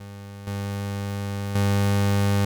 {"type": "tone with level steps", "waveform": "30% pulse", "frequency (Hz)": 100.3, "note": "G2", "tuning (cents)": 40, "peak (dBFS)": [-34, -24, -16], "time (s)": [0, 2.45], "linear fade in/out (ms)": 5, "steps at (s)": [0.47, 1.55], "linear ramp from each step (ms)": 2, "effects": []}